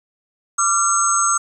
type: tone cluster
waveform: sine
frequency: 1173 / 1369 / 6450 / 8010 Hz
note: D6 / F6 / G8 / B8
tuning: -2 / -35 / +48 / +23 cents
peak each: -20 dBFS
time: 0.58-1.38 s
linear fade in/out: 10 ms
effects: 8-bit